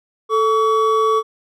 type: tone pair together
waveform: triangle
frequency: 440 / 1134 Hz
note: A4 / C#6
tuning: 0 / +39 cents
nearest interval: octave + major third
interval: 1639 cents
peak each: -14 dBFS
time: 0.29-1.23 s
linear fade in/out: 50 ms
effects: none